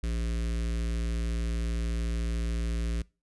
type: tone with notch filter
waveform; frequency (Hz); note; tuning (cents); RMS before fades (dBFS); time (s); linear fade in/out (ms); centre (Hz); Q
square; 57.1; A#1; -35; -30; 0.03-3.02; 5; 840; 0.78
effects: noise-tail reverb RT60 0.3 s tail -23 dB re dry + resampled to 24000 Hz